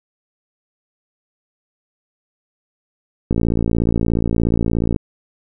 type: click train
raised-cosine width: 3 ms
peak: -5 dBFS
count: 95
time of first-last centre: 3.31-4.962 s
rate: 56.9 Hz
effects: none